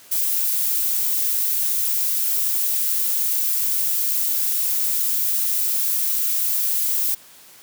violet noise, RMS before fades -21 dBFS, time 0.11-7.15 s, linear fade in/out 10 ms, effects white hiss -47 dBFS RMS until 7.62 s + high-pass 80 Hz 12 dB/octave

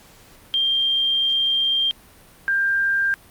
sine tone pair in turn, 3184 / 1592 Hz, G7 / G6, +26 / +26 cents, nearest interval octave, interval 1200 cents, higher first, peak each -17 dBFS, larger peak neither, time 0.54-1.91 / 2.48-3.14 s, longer first, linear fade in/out 0 ms, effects pink hiss -49 dBFS RMS until 3.3 s + Opus 48 kbps

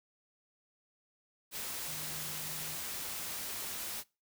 sine tone in noise, 155.56 Hz, D#3, in tune, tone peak -50 dBFS, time 1.85-2.8 s, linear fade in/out 50 ms, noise white, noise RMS -40 dBFS, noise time 1.51-4.04 s, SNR -13 dB, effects noise-tail reverb RT60 0.3 s tail -24 dB re dry

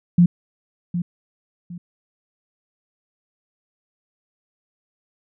sine tone with echo, 174.61 Hz, F3, in tune, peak -9 dBFS, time 0.18-0.26 s, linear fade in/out 5 ms, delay 760 ms, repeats 2, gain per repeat -11 dB, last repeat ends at 1.78 s, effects none

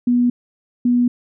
sine tone pair in turn, 243.7 / 243.7 Hz, B3 / B3, -23 / -23 cents, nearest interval unison, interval 0 cents, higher neither, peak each -12 dBFS, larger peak neither, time 0.07-0.3 / 0.85-1.08 s, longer neither, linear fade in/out 5 ms, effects none

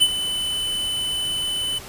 square tone with ADSR envelope, 3012 Hz, F#7, 30 cents sharp, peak -11 dBFS, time 0-1.79 s, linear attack 22 ms, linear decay 54 ms, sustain -12 dB, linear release 12 ms, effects pink hiss -38 dBFS RMS until 1.88 s + resampled to 32000 Hz

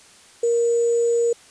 sine tone with sample-and-hold, 468.9 Hz, A#4, 10 cents sharp, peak -16 dBFS, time 0.43-1.33 s, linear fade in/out 5 ms, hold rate 7350 Hz, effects white hiss -49 dBFS RMS until 1.5 s + resampled to 22050 Hz

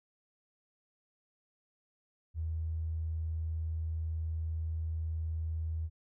triangle tone with tanh clipping, 80.5 Hz, E2, 41 cents flat, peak -32 dBFS, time 2.34-5.9 s, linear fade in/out 50 ms, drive 3 dB, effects none

